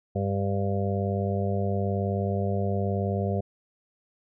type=harmonic tone; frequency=99 Hz; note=G2; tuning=18 cents sharp; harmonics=1 / 2 / 4 / 5 / 6 / 7; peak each=-27 / -30 / -33 / -34 / -35 / -35 dBFS; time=0.15-3.41 s; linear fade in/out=10 ms; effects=none